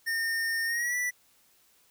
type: tone with pitch glide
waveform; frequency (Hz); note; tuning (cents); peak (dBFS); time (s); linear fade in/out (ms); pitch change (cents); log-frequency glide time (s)
square; 1824 to 1966.2; A#6 to B6; -38 to -8; -28; 0.06-1.11; 20; +130; 0.65-0.96
effects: white hiss -64 dBFS RMS until 1.9 s